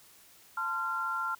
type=tone cluster; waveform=sine; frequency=883 / 1037 / 1379 Hz; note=A5 / C6 / F6; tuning=+6 / -16 / -22 cents; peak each=-39 / -38 / -31 dBFS; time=0.57-1.35 s; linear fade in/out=5 ms; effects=white hiss -58 dBFS RMS until 1.39 s